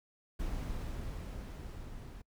brown noise with level ramp, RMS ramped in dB -37 to -47 dBFS, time 0.39-2.22 s, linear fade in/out 10 ms, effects noise-tail reverb RT60 0.1 s tail -25 dB re dry

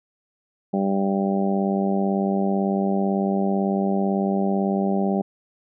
harmonic tone, 98 Hz, G2, in tune, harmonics 2 / 3 / 4 / 5 / 6 / 7 / 8, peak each -21 / -31 / -27 / -36 / -30 / -32 / -30 dBFS, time 0.73-5.22 s, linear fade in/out 10 ms, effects none

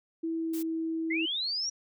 sine tone with pitch glide, 327.3 to 324.7 Hz, E4 to E4, -12 to -26 cents, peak -29 dBFS, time 0.23-1.26 s, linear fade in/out 10 ms, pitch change -14 cents, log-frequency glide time 0.36-0.57 s
blue noise, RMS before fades -42 dBFS, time 0.53-0.63 s, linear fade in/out 10 ms
sine linear sweep, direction up, 1975.5 to 5770 Hz, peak -29 dBFS, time 1.1-1.7 s, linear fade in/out 10 ms
effects none

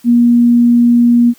sine tone, 238.6 Hz, A#3, 41 cents sharp, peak -5 dBFS, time 0.04-1.34 s, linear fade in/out 50 ms, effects white hiss -47 dBFS RMS until 1.38 s

